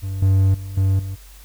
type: tone with level steps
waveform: triangle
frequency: 96.2 Hz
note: G2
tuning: 32 cents flat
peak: -21 / -10 / -26 / -12 / -23 dBFS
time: 0.02-1.16 s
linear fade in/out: 20 ms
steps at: 0.22 / 0.54 / 0.77 / 0.99 s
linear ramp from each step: 5 ms
effects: added 48 Hz sine -41 dBFS peak until 1.44 s + white hiss -48 dBFS RMS until 1.44 s